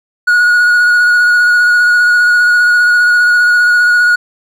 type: tone with vibrato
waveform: triangle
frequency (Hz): 1452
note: F#6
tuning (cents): -33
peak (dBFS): -4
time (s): 0.27-4.16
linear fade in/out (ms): 10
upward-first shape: square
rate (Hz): 15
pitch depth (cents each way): 14
effects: none